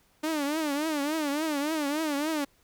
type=tone with vibrato; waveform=sawtooth; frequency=300 Hz; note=D4; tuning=37 cents sharp; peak=-23 dBFS; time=0.23-2.45 s; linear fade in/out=10 ms; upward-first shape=triangle; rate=3.5 Hz; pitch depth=150 cents each way; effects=pink hiss -65 dBFS RMS until 2.63 s